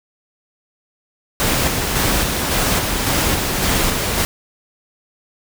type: noise with tremolo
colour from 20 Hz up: pink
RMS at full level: -17 dBFS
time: 1.4-4.25 s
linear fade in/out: 0 ms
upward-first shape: square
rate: 1.8 Hz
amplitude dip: 30%
effects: none